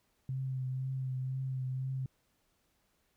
sine tone with vibrato, 130.81 Hz, C3, in tune, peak -33 dBFS, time 0.29-2.06 s, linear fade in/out 2 ms, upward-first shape triangle, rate 2 Hz, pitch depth 28 cents each way, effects pink hiss -75 dBFS RMS until 3.16 s

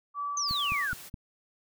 sine tone with tremolo, 1152 Hz, D6, 34 cents flat, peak -30 dBFS, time 0.14-0.88 s, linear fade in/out 50 ms, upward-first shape sine, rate 2.2 Hz, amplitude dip 35%
sine exponential sweep, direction down, 6400 to 1396.9 Hz, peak -28 dBFS, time 0.37-0.93 s, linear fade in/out 2 ms
white noise, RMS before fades -46 dBFS, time 0.47-1.1 s, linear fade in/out 20 ms
click train, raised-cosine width 5 ms, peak -26 dBFS, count 4, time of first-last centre 0.51-1.142 s, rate 4.75 Hz
effects none

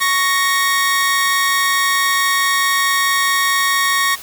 sawtooth tone pair together, 1109.9 / 1864.7 Hz, C#6 / A#6, +2 / 0 cents, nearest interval major sixth, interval 898 cents, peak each -13 dBFS, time 0-4.16 s, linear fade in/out 20 ms, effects white hiss -34 dBFS RMS until 4.22 s

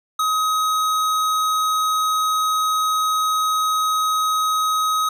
sine tone with hard clipping, 1265 Hz, D#6, 28 cents sharp, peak -19 dBFS, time 0.19-5.09 s, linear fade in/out 5 ms, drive 16 dB, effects none

